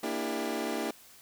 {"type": "chord", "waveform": "25% pulse", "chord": "E half-diminished seventh", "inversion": "second", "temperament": "equal with one note detuned", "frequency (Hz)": [233.1, 293.7, 329.6, 398.6], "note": ["Bb3", "D4", "E4", "G4"], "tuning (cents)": [0, 0, 0, 29], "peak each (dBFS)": -33, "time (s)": [0.03, 0.91], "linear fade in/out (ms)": 5, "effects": ["white hiss -55 dBFS RMS until 1.21 s"]}